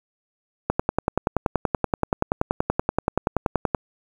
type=click train; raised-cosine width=1 ms; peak=-5 dBFS; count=33; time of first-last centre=0.7-3.748 s; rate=10.5 Hz; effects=7-bit